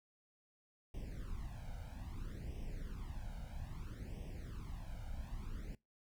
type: noise with flanger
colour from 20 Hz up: brown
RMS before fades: -45 dBFS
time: 0.94-5.75 s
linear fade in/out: 2 ms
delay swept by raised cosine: 0.35 to 1.35 ms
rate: 0.61 Hz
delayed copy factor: +1
effects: noise-tail reverb RT60 0.2 s tail -22 dB re dry